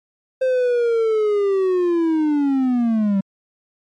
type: linear sweep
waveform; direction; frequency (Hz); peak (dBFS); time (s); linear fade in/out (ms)
triangle; down; 523.3 to 191.3; -13; 0.41-3.21; 10
effects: MP3 48 kbps